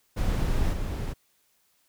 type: noise with level steps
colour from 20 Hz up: brown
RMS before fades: -25 / -30 dBFS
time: 0.16-1.14 s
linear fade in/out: 20 ms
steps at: 0.72 s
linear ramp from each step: 20 ms
effects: white hiss -68 dBFS RMS until 1.88 s